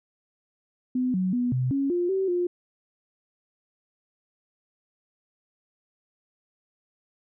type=tone with pitch steps; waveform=sine; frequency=252.9 / 185.4 / 245.4 / 127.4 / 275.8 / 351.6 / 383.4 / 353.8 Hz; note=B3 / F#3 / B3 / C3 / C#4 / F4 / G4 / F4; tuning=+41 / +4 / -11 / -46 / -9 / +12 / -38 / +23 cents; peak=-22 dBFS; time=0.95-2.47 s; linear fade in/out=5 ms; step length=190 ms; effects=none